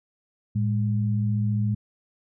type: tone pair together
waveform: sine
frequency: 110.6 / 204.6 Hz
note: A2 / G#3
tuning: +9 / -26 cents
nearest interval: major seventh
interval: 1065 cents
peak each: -22 / -27 dBFS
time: 0.55-1.75 s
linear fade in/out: 10 ms
effects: none